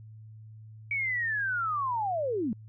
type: linear sweep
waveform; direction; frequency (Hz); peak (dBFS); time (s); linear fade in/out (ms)
sine; down; 2279 to 196; -27; 0.91-2.53; 2
effects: added 109 Hz sine -45 dBFS peak until 2.68 s